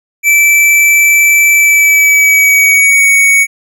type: tone with pitch glide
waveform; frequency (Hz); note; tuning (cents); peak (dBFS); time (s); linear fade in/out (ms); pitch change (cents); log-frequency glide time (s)
square; 2322 to 2234; D7 to C#7; -20 to +13; -5; 0.23-3.47; 50; -67; 1.54-3.14
effects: none